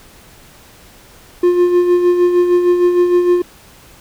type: tone with tremolo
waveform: triangle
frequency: 354.1 Hz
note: F4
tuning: 24 cents sharp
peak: -5 dBFS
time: 1.43-3.42 s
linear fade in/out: 5 ms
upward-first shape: sine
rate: 6.5 Hz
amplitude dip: 50%
effects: pink hiss -43 dBFS RMS until 4 s